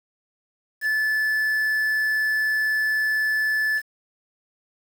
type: tone with quantisation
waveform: triangle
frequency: 1738 Hz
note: A6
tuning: 22 cents flat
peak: -18 dBFS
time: 0.81-3.82 s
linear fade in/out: 50 ms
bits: 7
effects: none